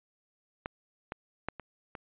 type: clicks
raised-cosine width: 0.5 ms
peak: -19 / -21 / -17 / -26 / -26 dBFS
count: 5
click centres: 0.659 / 1.121 / 1.486 / 1.597 / 1.952 s
effects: resampled to 8000 Hz